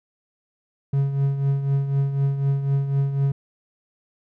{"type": "tone with tremolo", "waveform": "triangle", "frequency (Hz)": 138.59, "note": "C#3", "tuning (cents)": 0, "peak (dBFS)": -14, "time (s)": [0.93, 3.32], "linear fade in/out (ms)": 5, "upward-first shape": "triangle", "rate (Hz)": 4, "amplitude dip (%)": 65, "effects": []}